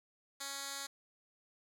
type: tone with band-pass filter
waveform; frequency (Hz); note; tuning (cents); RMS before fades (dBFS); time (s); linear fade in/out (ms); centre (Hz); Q
10% pulse; 277.2; C#4; 0; -43; 0.4-0.87; 10; 6700; 0.8
effects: none